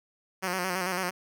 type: tone with vibrato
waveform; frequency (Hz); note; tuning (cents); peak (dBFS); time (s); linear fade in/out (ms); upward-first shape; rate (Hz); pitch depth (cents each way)
5% pulse; 183.4; F#3; -15; -17; 0.42-1.11; 20; square; 9; 52
effects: none